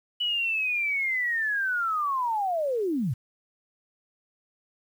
sine linear sweep, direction down, 2966 to 103.83 Hz, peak -24 dBFS, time 0.2-3.14 s, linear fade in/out 10 ms, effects 9-bit

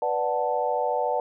sine chord, B minor seventh, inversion none, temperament equal, 493.9 / 587.3 / 740 / 880 Hz, B4 / D5 / F#5 / A5, 0 / 0 / 0 / 0 cents, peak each -28 dBFS, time 0.02-1.2 s, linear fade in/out 2 ms, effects none

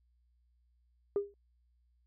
sine tone with exponential decay, 404 Hz, G#4, 48 cents flat, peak -23 dBFS, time 1.16-1.34 s, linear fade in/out 1 ms, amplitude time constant 38 ms, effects tanh soft clip ceiling -24 dBFS + added 60 Hz sine -68 dBFS peak until 2.06 s

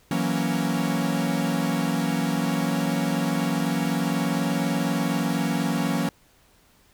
45% pulse chord, F# dominant seventh, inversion third, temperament equal, 164.81 / 185 / 233.1 / 277.2 Hz, E3 / F#3 / A#3 / C#4, 0 / 0 / 0 / 0 cents, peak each -28 dBFS, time 0.11-6.09 s, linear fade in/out 2 ms, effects pink hiss -59 dBFS RMS until 6.93 s

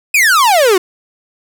45% pulse exponential sweep, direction down, 2580 to 349.2 Hz, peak -7 dBFS, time 0.14-0.78 s, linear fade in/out 5 ms, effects none

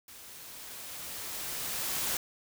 white noise with level ramp, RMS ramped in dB -50 to -31 dBFS, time 0.08-2.17 s, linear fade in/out 2 ms, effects none

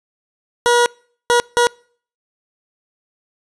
20% pulse tone bursts at uneven times, 480.5 Hz, B4, 48 cents flat, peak -6 dBFS, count 3, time 0.66-0.86 / 1.3-1.4 / 1.57-1.67 s, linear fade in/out 0 ms, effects noise-tail reverb RT60 0.5 s tail -26 dB re dry + resampled to 24000 Hz

